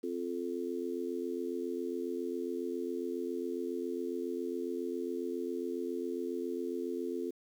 sine chord, F major, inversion second, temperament just, 261.9 / 349.2 / 436.5 Hz, C4 / F4 / A4, +2 / 0 / -14 cents, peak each -39 / -37 / -39 dBFS, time 0.03-7.31 s, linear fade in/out 10 ms, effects 10-bit

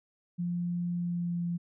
sine tone with pitch glide, 174.61 to 172.5 Hz, F3 to F3, 0 to -21 cents, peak -29 dBFS, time 0.38-1.58 s, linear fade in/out 20 ms, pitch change -21 cents, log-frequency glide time 0.94-1.44 s, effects none

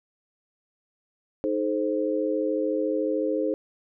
sine chord, A diminished, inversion second, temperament equal with one note detuned, 311.1 / 429.5 / 523.3 Hz, Eb4 / A4 / C5, 0 / -42 / 0 cents, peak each -27 / -28 / -27 dBFS, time 1.44-3.54 s, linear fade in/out 0 ms, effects none

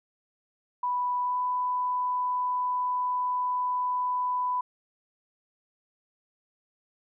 sine tone with pitch glide, 987.8 to 995.8 Hz, B5 to B5, 0 to +14 cents, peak -25 dBFS, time 0.83-4.61 s, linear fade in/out 5 ms, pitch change +14 cents, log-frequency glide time 1.21-1.38 s, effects none

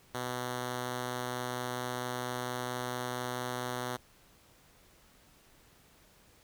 5% pulse tone, 124.4 Hz, B2, 13 cents sharp, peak -23 dBFS, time 0.14-3.97 s, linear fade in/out 10 ms, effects pink hiss -62 dBFS RMS until 6.43 s

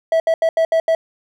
triangle tone bursts at uneven times, 652 Hz, E5, 19 cents flat, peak -10 dBFS, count 6, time 0.12-0.2 / 0.27-0.34 / 0.42-0.49 / 0.57-0.65 / 0.72-0.8 / 0.88-0.95 s, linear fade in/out 2 ms, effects none

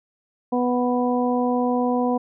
harmonic tone, 246.9 Hz, B3, in tune, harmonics 1 / 2 / 3 / 4, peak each -21 / -24 / -26 / -29 dBFS, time 0.52-2.18 s, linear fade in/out 10 ms, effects none

